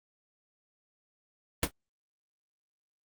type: noise with exponential decay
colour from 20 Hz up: pink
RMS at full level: -20 dBFS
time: 1.63-1.71 s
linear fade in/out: 1 ms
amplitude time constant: 16 ms
effects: Opus 32 kbps